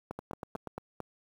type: two click trains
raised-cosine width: 1 ms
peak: -24 / -23 dBFS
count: 5 / 5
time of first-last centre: 0.19-0.673 / 0.11-1.003 s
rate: 8.29 / 4.48 Hz
effects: high-pass 80 Hz 12 dB/octave + 9-bit